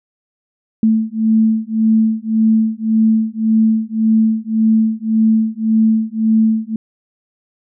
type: beating tone pair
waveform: sine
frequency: 220 / 221.8 Hz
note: A3 / A3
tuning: 0 / +14 cents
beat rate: 1.8 Hz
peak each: -14 dBFS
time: 0.83-6.76 s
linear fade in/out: 2 ms
effects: none